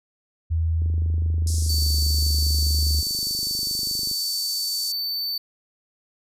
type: tone with pitch glide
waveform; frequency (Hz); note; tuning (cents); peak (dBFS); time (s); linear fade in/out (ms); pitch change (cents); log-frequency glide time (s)
sine; 81.5 to 74.74; E2 to D2; -19 to +31; -19; 0.5-3.02; 20; -150; 1.53-1.88
type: click train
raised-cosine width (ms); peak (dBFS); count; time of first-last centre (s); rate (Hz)
3; -27; 83; 0.82-4.113; 24.9
type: band-pass noise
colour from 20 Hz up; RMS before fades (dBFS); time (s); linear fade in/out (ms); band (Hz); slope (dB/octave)
pink; -33; 1.47-4.92; 2; 4800 to 11000; 48
type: tone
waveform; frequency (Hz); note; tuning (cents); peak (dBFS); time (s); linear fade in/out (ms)
square; 4541; C#8; +41; -25; 1.69-5.38; 5
effects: none